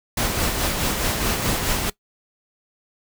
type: noise with tremolo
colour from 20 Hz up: pink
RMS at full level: -21 dBFS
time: 0.17-1.9 s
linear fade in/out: 5 ms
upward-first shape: sine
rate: 4.7 Hz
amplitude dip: 40%
effects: noise-tail reverb RT60 0.1 s tail -20 dB re dry

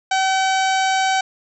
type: harmonic tone with a mistuned harmonic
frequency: 764 Hz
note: G5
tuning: 45 cents flat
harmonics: 1 / 2 / 3 / 4 / 5 / 6 / 7 / 8 / 9 / 10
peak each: -17 / -23 / -27 / -29 / -31 / -33 / -34 / -35 / -36 / -37 dBFS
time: 0.11-1.21 s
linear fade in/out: 5 ms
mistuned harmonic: 7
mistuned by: +75 cents
effects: none

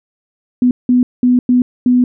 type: tone bursts at uneven times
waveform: sine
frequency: 248.2 Hz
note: B3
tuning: 9 cents sharp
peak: -7 dBFS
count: 5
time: 0.62-0.71 / 0.89-1.03 / 1.23-1.39 / 1.49-1.62 / 1.86-2.04 s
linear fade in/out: 2 ms
effects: none

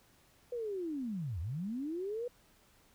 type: linear two-way sweep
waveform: sine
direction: down then up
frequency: 497.5 to 74.5 to 497.5 Hz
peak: -35 dBFS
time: 0.52-2.28 s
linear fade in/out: 5 ms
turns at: 1.4 s
effects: pink hiss -66 dBFS RMS until 2.94 s

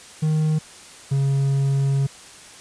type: tone pair in turn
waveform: triangle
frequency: 155.4 / 137.57 Hz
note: D#3 / C#3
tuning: -2 / -13 cents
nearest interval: major second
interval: 211 cents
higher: first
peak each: -15 dBFS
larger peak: neither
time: 0.22-0.59 / 1.11-2.07 s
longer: second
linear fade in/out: 10 ms
effects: white hiss -43 dBFS RMS until 2.6 s + resampled to 22050 Hz

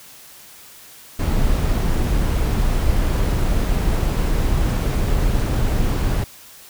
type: noise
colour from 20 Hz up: brown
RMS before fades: -18 dBFS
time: 1.19-6.24 s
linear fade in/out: 5 ms
effects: white hiss -43 dBFS RMS until 6.69 s

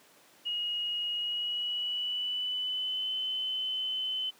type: tone with pitch glide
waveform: sine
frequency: 2883 to 3042 Hz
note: F#7 to F#7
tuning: -46 to +47 cents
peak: -30 dBFS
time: 0.45-4.31 s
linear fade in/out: 20 ms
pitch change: +93 cents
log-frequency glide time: 1.14-3.12 s
effects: pink hiss -59 dBFS RMS until 4.39 s + high-pass 300 Hz 12 dB/octave

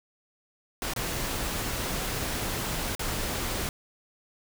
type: noise with dropouts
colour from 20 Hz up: pink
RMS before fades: -31 dBFS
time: 0.82-3.69 s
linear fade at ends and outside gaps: 1 ms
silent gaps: 0.936-0.962 / 2.951-2.994 s
effects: none

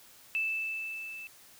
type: tone with level ramp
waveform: sine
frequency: 2637 Hz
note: E7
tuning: in tune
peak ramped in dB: -27 to -41 dBFS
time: 0.35-1.27 s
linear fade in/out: 0 ms
effects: white hiss -56 dBFS RMS until 1.59 s

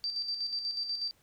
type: tone with tremolo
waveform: sine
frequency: 4671 Hz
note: D8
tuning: 10 cents flat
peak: -30 dBFS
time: 0.04-1.11 s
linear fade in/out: 0 ms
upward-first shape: square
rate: 8.2 Hz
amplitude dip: 50%
effects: pink hiss -67 dBFS RMS until 1.22 s

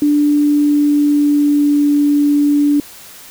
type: tone with pitch glide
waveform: sine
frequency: 293.7 to 290.5 Hz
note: D4 to D4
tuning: 0 to -19 cents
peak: -9 dBFS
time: 0.02-2.8 s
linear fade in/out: 2 ms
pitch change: -19 cents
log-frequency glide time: 0.18-1.92 s
effects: white hiss -37 dBFS RMS until 3.3 s

